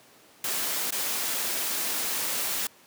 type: noise with dropouts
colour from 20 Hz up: white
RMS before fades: -29 dBFS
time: 0.44-2.67 s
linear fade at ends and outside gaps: 2 ms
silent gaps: 0.907-0.923 s
effects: pink hiss -55 dBFS RMS until 2.86 s + high-pass 200 Hz 12 dB/octave